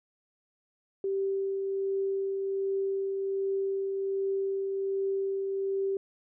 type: tone with tremolo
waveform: sine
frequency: 390 Hz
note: G4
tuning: 9 cents flat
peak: -26 dBFS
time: 1.04-5.97 s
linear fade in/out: 2 ms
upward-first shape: triangle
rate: 1.3 Hz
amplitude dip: 30%
effects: none